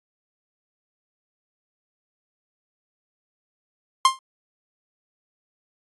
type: tone with exponential decay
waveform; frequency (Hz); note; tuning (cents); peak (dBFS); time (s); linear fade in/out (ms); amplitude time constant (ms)
45% pulse; 1056; C6; +16; -9; 4.05-4.19; 2; 29
effects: AAC 32 kbps